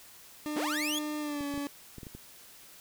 40% pulse tone with pitch glide, 301 to 284.9 Hz, D4 to C#4, +43 to +48 cents, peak -32 dBFS, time 0.46-1.67 s, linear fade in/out 0 ms, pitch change -95 cents, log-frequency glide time 1.2-1.45 s
sawtooth linear sweep, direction up, 184.6 to 3466 Hz, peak -28 dBFS, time 0.56-0.99 s, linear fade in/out 5 ms
clicks, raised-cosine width 3 ms, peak -31 dBFS, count 7, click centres 1.408 / 1.54 / 1.577 / 1.983 / 2.032 / 2.068 / 2.15 s
effects white hiss -53 dBFS RMS until 2.8 s

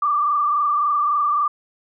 sine tone with frequency modulation, 1178 Hz, D6, 5 cents sharp, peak -16 dBFS, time 0.02-1.48 s, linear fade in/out 5 ms, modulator 23.6 Hz, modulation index 1.5, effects none

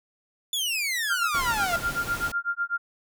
sawtooth exponential sweep, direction down, 3520 to 659.3 Hz, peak -22 dBFS, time 0.53-1.76 s, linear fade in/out 2 ms
sine tone with tremolo, 1396.9 Hz, F6, in tune, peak -22 dBFS, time 1.09-2.78 s, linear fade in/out 20 ms, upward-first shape sine, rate 8 Hz, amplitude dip 100%
pink noise, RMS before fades -35 dBFS, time 1.34-2.32 s, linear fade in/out 5 ms
effects none

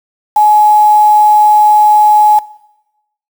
sine tone with quantisation, 844 Hz, G#5, 28 cents sharp, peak -4 dBFS, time 0.36-2.39 s, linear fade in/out 5 ms, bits 4, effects noise-tail reverb RT60 0.9 s tail -19 dB re dry

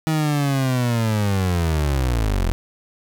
30% pulse linear sweep, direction down, 159.8 to 40.36 Hz, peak -15 dBFS, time 0.07-2.52 s, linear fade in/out 0 ms, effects none

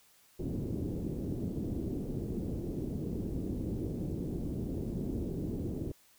white low-pass noise, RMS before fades -36 dBFS, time 0.39-5.92 s, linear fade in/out 5 ms, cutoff 340 Hz, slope 24 dB/octave, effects white hiss -64 dBFS RMS until 6.18 s

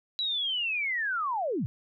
sine linear sweep, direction down, 3953 to 92.5 Hz, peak -27 dBFS, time 0.19-1.66 s, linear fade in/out 0 ms, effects none

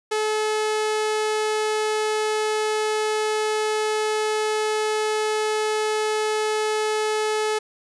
sawtooth tone, 430 Hz, A4, 40 cents flat, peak -17 dBFS, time 0.11-7.59 s, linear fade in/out 10 ms, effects resampled to 24000 Hz + 9-bit

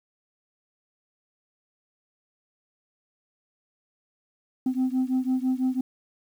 sine beating tone pair, 255.3 / 261.3 Hz, C4 / C4, -42 / -2 cents, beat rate 6 Hz, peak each -23 / -24 dBFS, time 4.66-5.81 s, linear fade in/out 5 ms, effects tanh soft clip ceiling -19 dBFS + 9-bit

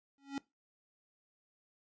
square tone with exponential growth, 277.2 Hz, C#4, in tune, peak -33 dBFS, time 0.18-0.38 s, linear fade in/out 1 ms, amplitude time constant 42 ms, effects noise-tail reverb RT60 0.2 s tail -20 dB re dry + resampled to 16000 Hz

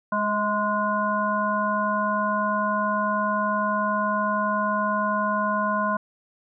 harmonic tone with a mistuned harmonic, 207.7 Hz, G#3, in tune, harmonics 1 / 3 / 5 / 7, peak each -28 / -28 / -24 / -29 dBFS, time 0.12-5.97 s, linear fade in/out 5 ms, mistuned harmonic 3, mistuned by +33 cents, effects none

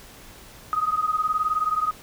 sine beating tone pair, 1246 / 1265 Hz, D#6 / D#6, +2 / +28 cents, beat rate 19 Hz, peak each -23 / -25 dBFS, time 0.73-1.91 s, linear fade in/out 0 ms, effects pink hiss -46 dBFS RMS until 2.02 s

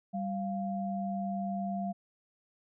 sine tone pair together, 195.31 / 696 Hz, G3 / F5, -6 / -6 cents, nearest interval octave + minor seventh, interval 2200 cents, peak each -33 / -36 dBFS, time 0.13-1.93 s, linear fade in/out 20 ms, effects none

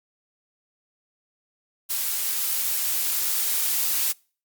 blue noise with level ramp, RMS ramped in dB -26 to -23 dBFS, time 1.89-4.13 s, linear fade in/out 20 ms, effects noise-tail reverb RT60 0.4 s tail -26 dB re dry + Opus 48 kbps

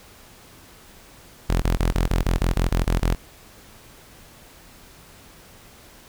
sawtooth tone bursts, 43 Hz, F1, 26 cents flat, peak -14 dBFS, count 11, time 1.49-3.15 s, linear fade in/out 10 ms, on 130 ms, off 23 ms, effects pink hiss -48 dBFS RMS until 6.08 s

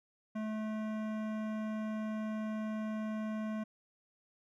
sine tone with hard clipping, 216.5 Hz, A3, 28 cents flat, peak -37 dBFS, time 0.35-3.64 s, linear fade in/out 10 ms, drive 16 dB, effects none

